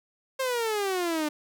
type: exponential sweep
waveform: sawtooth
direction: down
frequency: 536 to 295.5 Hz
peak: -22 dBFS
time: 0.39-1.29 s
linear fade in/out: 10 ms
effects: none

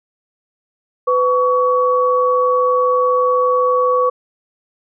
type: tone pair together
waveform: sine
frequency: 502 / 1127 Hz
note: B4 / C#6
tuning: +28 / +28 cents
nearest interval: octave + major second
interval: 1400 cents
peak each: -14 / -15 dBFS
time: 1.07-4.1 s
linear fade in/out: 10 ms
effects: none

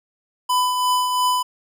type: tone with tremolo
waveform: square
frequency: 1000 Hz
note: B5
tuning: 21 cents sharp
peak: -16 dBFS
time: 0.49-1.43 s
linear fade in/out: 10 ms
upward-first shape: triangle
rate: 2.9 Hz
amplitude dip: 45%
effects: none

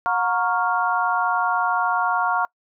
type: chord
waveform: sine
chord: Gb major seventh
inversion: none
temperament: equal with one note detuned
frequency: 722.3 / 932.3 / 1108.7 / 1396.9 Hz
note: Gb5 / Bb5 / Db6 / F6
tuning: -42 / 0 / 0 / 0 cents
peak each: -24 dBFS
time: 0.06-2.45 s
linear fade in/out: 0 ms
effects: noise-tail reverb RT60 0.1 s tail -25 dB re dry

